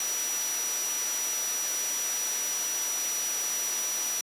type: tone in noise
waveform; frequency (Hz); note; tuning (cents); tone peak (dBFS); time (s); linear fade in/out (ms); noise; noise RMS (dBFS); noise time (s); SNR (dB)
sine; 5850; F#8; -21; -29; 0-4.21; 2; white; -33; 0-4.21; +1
effects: high-pass 300 Hz 12 dB/octave + resampled to 32000 Hz